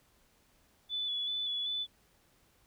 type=tone with vibrato; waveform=sine; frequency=3451 Hz; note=A7; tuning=34 cents flat; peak=-32 dBFS; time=0.89-1.87 s; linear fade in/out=50 ms; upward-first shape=square; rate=2.6 Hz; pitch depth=19 cents each way; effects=pink hiss -68 dBFS RMS until 2.66 s